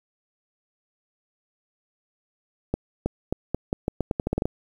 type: accelerating click train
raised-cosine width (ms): 2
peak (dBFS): -10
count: 14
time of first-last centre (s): 2.74-4.455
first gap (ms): 320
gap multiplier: 0.83
effects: 8-bit